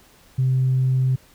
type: tone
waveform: sine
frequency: 130 Hz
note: C3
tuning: 11 cents flat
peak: -15 dBFS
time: 0.38-1.16 s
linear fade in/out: 10 ms
effects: tanh soft clip ceiling -12 dBFS + pink hiss -53 dBFS RMS until 1.34 s